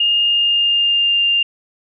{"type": "tone with pitch glide", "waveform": "sine", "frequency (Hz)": [2832, 2798], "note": ["F7", "F7"], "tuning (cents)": [23, 3], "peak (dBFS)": -12, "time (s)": [0, 1.43], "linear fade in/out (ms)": 5, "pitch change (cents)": -20, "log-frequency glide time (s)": [0.21, 1.23], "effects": []}